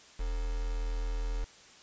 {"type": "tone with quantisation", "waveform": "sine", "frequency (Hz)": 40.68, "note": "E1", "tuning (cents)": -22, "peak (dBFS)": -30, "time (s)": [0.19, 1.45], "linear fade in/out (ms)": 10, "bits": 7, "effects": ["white hiss -55 dBFS RMS until 1.82 s", "resampled to 16000 Hz"]}